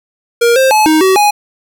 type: tone with pitch steps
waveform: square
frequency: 470.8 / 528 / 858 / 312.8 / 379.1 / 830 Hz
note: A#4 / C5 / A5 / D#4 / F#4 / G#5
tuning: +17 / +16 / -44 / +9 / +42 / -1 cents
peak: -7 dBFS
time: 0.41-1.31 s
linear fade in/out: 10 ms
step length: 150 ms
effects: none